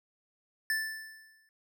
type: tone with exponential decay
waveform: square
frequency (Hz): 1760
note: A6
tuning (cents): 0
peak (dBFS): -27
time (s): 0.7-1.49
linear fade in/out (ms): 1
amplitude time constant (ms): 170
effects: none